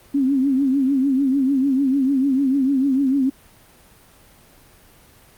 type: tone with vibrato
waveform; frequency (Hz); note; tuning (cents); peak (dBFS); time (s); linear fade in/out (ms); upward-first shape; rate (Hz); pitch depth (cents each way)
sine; 270.1; C#4; -45; -15; 0.14-3.3; 10; triangle; 6.7; 110
effects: pink hiss -50 dBFS RMS until 5.37 s + Opus 32 kbps